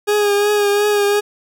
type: tone with vibrato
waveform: 40% pulse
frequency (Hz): 411.6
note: G#4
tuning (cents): -16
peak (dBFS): -12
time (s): 0.07-1.21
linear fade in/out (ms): 20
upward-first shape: triangle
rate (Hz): 2.8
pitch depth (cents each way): 33
effects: none